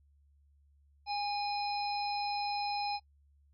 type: harmonic tone with a mistuned harmonic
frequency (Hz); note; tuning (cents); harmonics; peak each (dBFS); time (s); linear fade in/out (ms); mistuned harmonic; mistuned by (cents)
820; G#5; -22; 1 / 3 / 5 / 6; -33 / -42 / -43 / -42; 1.06-3; 50; 6; +73
effects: noise-tail reverb RT60 0.1 s tail -24 dB re dry + added 71 Hz sine -63 dBFS peak until 3.53 s